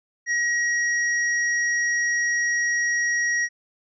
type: tone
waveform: square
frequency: 1900 Hz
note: A#6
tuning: 33 cents sharp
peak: -21 dBFS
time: 0.26-3.49 s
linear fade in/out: 50 ms
effects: resampled to 16000 Hz